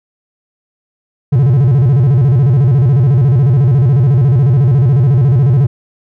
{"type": "tone with vibrato", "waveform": "triangle", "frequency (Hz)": 130.4, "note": "C3", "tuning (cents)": -5, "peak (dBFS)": -4, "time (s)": [1.32, 5.67], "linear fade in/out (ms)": 10, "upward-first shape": "square", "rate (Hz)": 14, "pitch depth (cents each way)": 180, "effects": []}